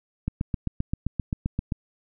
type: click train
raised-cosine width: 5 ms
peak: -13 dBFS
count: 12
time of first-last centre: 0.28-1.722 s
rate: 7.63 Hz
effects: none